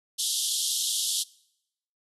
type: band-pass noise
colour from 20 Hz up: pink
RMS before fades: -28 dBFS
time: 0.18-1.24 s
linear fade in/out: 20 ms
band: 3100 to 12000 Hz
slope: 96 dB/octave
effects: noise-tail reverb RT60 0.8 s tail -23 dB re dry